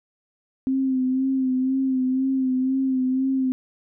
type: tone with vibrato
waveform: sine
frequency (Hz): 261.6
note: C4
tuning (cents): 0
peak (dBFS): -19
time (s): 0.67-3.52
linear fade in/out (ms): 0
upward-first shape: sine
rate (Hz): 2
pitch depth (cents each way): 36
effects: none